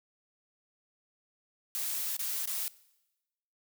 blue noise with dropouts, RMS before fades -34 dBFS, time 1.75-2.68 s, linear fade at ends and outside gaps 0 ms, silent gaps 2.166-2.193 / 2.456-2.474 s, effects noise-tail reverb RT60 1.0 s tail -21 dB re dry

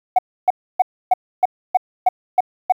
sine tone bursts, 740 Hz, F#5, in tune, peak -7 dBFS, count 9, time 0.16-2.723 s, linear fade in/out 5 ms, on 27 ms, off 290 ms, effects tanh soft clip ceiling -7 dBFS + 8-bit

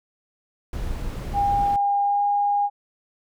brown noise, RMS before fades -29 dBFS, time 0.73-1.76 s, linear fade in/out 2 ms
sine tone with pitch glide, 807 to 814.5 Hz, G#5 to G#5, -50 to -34 cents, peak -18 dBFS, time 1.33-2.7 s, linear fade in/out 50 ms, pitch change +16 cents, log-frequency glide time 2.02-2.23 s
effects none

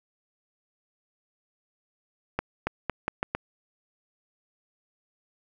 accelerating click train, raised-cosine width 0.5 ms, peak -11 dBFS, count 6, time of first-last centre 2.39-3.35 s, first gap 280 ms, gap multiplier 0.81, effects 8-bit

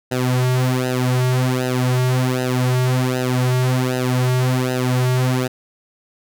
sawtooth tone with flanger, 127 Hz, B2, 49 cents sharp, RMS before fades -18 dBFS, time 0.11-5.48 s, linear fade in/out 10 ms, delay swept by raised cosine 0.88 to 3.98 ms, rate 1.3 Hz, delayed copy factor -0.95, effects none

